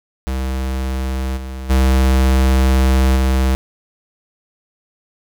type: tone with level steps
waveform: square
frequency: 65.41 Hz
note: C2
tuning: in tune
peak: -19 / -26 / -11 / -13 dBFS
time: 0.27-3.55 s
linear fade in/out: 0 ms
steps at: 1.36 / 1.69 / 3.15 s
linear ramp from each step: 20 ms
effects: none